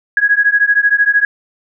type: beating tone pair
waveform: sine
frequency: 1654 / 1667 Hz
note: G#6 / G#6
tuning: -8 / +6 cents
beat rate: 13 Hz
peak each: -12 dBFS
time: 0.17-1.25 s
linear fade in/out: 2 ms
effects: none